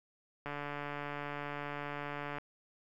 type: click train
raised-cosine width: 0.5 ms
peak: -25 dBFS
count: 280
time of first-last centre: 0.46-2.384 s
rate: 145 Hz
effects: 11-bit